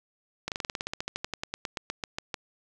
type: slowing click train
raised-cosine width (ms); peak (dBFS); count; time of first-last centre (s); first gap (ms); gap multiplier
0.2; -14; 23; 0.48-2.342; 38; 1.07
effects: none